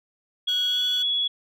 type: tone with pitch glide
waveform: sine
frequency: 3322 to 3372 Hz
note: G#7 to G#7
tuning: 0 to +26 cents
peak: -21 dBFS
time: 0.47-1.28 s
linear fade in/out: 10 ms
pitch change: +26 cents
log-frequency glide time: 0.68-0.82 s
type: tone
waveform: 15% pulse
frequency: 1480 Hz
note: F#6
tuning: in tune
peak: -29 dBFS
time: 0.48-1.03 s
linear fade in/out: 10 ms
effects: none